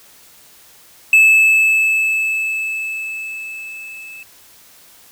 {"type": "tone with level ramp", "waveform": "triangle", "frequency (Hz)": 2614, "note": "E7", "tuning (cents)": -15, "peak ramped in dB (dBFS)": [-4, -31], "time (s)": [1.13, 4.23], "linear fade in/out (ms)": 2, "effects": ["white hiss -46 dBFS RMS until 5.11 s"]}